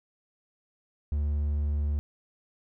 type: tone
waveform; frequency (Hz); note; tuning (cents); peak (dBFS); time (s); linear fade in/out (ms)
triangle; 73.42; D2; 0; -23; 1.12-1.99; 0
effects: none